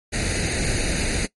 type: noise with comb filter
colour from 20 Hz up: pink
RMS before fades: -23 dBFS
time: 0.12-1.27 s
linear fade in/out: 20 ms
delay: 0.46 ms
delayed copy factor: +0.8
effects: noise-tail reverb RT60 0.1 s tail -20 dB re dry + MP3 48 kbps